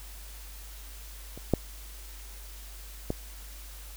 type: clicks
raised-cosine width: 2 ms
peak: -28 / -8 / -15 dBFS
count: 3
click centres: 1.376 / 1.537 / 3.104 s
effects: added 50 Hz sine -43 dBFS peak until 3.96 s + white hiss -49 dBFS RMS until 3.96 s